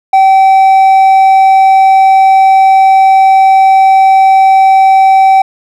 sine tone with hard clipping, 770 Hz, G5, 31 cents flat, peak -3 dBFS, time 0.13-5.42 s, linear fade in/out 5 ms, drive 3 dB, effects none

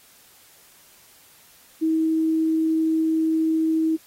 sine tone, 320 Hz, D#4, 49 cents sharp, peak -18 dBFS, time 1.81-3.97 s, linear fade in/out 20 ms, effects white hiss -53 dBFS RMS until 4.06 s + AAC 48 kbps

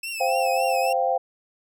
sawtooth tone with vibrato, 2637 Hz, E7, in tune, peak -26 dBFS, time 0.03-0.93 s, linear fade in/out 5 ms, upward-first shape triangle, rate 3.6 Hz, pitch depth 89 cents each way
sine chord, C suspended fourth, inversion none, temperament just, 523.3 / 697.7 / 784.9 Hz, C5 / F5 / G5, 0 / -2 / +2 cents, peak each -24 dBFS, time 0.2-1.18 s, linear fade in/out 10 ms
effects none

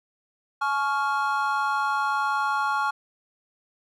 triangle chord, Db major, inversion second, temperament equal with one note detuned, 850 / 1108.7 / 1396.9 Hz, Ab5 / Db6 / F6, +40 / 0 / 0 cents, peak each -25 dBFS, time 0.61-2.91 s, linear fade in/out 10 ms, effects none

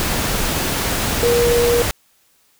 sine tone in noise, 476 Hz, A#4, 36 cents sharp, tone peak -13 dBFS, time 1.23-1.82 s, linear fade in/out 0 ms, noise pink, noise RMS -20 dBFS, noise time 0-1.91 s, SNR +4 dB, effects white hiss -58 dBFS RMS until 2.59 s

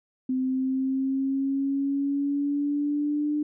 sine exponential sweep, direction up, 257.6 to 299 Hz, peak -23 dBFS, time 0.29-3.43 s, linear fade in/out 5 ms, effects none

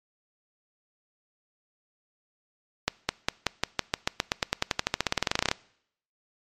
accelerating click train, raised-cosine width 0.2 ms, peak -5 dBFS, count 30, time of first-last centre 2.88-5.514 s, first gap 210 ms, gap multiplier 0.93, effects noise-tail reverb RT60 0.7 s tail -23 dB re dry + MP3 64 kbps

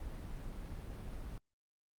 brown noise, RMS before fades -44 dBFS, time 0-1.38 s, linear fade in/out 2 ms, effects Opus 32 kbps

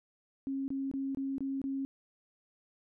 sine tone bursts, 271.3 Hz, C#4, 37 cents flat, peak -32 dBFS, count 6, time 0.47-1.85 s, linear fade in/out 0 ms, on 210 ms, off 24 ms, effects none

